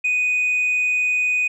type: tone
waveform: sine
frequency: 2488 Hz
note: D#7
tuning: 1 cent flat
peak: -15 dBFS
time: 0.04-1.48 s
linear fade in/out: 10 ms
effects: tanh soft clip ceiling -15 dBFS